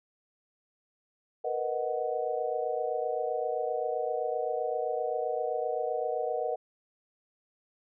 sine chord, B major seventh, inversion third, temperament equal, 466.2 / 493.9 / 622.3 / 740 Hz, A#4 / B4 / D#5 / F#5, 0 / 0 / 0 / 0 cents, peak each -34 dBFS, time 1.44-6.56 s, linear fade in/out 10 ms, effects none

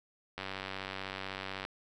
click train, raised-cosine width 0.3 ms, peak -22 dBFS, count 123, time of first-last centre 0.38-1.651 s, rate 96 Hz, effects none

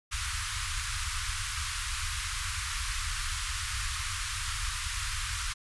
pink band-stop noise, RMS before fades -33 dBFS, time 0.11-5.54 s, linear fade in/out 20 ms, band 100 to 1100 Hz, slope 48 dB/octave, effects resampled to 24000 Hz

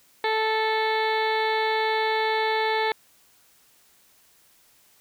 harmonic tone, 438.8 Hz, A4, 5 cents flat, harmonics 1 / 2 / 3 / 4 / 5 / 6 / 7 / 8 / 9 / 10, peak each -26 / -25 / -37 / -30 / -31 / -43 / -43 / -36 / -37 / -42 dBFS, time 0.24-2.92 s, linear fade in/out 2 ms, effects white hiss -59 dBFS RMS until 5 s

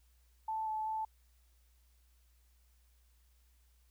sine tone with pitch steps, 879 / 868 / 876 Hz, A5 / A5 / A5, -2 / -24 / -8 cents, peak -34 dBFS, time 0.48-1.05 s, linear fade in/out 5 ms, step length 190 ms, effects added 60 Hz sine -65 dBFS peak until 3.9 s + white hiss -75 dBFS RMS until 3.9 s

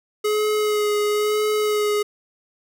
square tone with vibrato, 421.2 Hz, G#4, 24 cents sharp, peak -19 dBFS, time 0.24-2.03 s, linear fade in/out 10 ms, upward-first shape sine, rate 1 Hz, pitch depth 18 cents each way, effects none

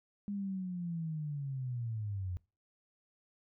sine linear sweep, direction down, 205.1 to 87.31 Hz, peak -35 dBFS, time 0.28-2.37 s, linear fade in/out 0 ms, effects noise-tail reverb RT60 0.3 s tail -22 dB re dry

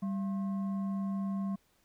sine tone with frequency modulation, 196 Hz, G3, in tune, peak -31 dBFS, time 0.02-1.56 s, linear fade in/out 10 ms, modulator 876 Hz, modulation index 0.27, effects pink hiss -70 dBFS RMS until 1.84 s

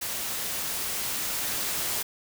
white noise with level ramp, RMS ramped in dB -32 to -29 dBFS, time 0.01-2.03 s, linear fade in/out 10 ms, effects none

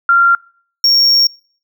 sine / triangle tone pair in turn, 1383 / 5532 Hz, F6 / F8, -17 / -17 cents, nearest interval 2 octaves, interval 2400 cents, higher second, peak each -6 dBFS, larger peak neither, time 0.09-0.35 / 0.84-1.27 s, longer second, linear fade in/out 2 ms, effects noise-tail reverb RT60 0.5 s tail -26 dB re dry

